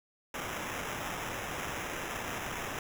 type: noise with sample-and-hold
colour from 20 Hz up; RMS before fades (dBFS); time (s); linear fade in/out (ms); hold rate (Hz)
white; -38; 0.34-2.79; 2; 4410
effects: none